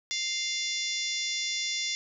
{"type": "harmonic tone", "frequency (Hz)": 698.5, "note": "F5", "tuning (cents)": 0, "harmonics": [3, 4, 5, 6, 7, 8, 9, 10], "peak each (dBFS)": [-35, -43, -34, -41, -37, -35, -42, -40], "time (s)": [0.11, 1.95], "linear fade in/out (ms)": 0, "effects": []}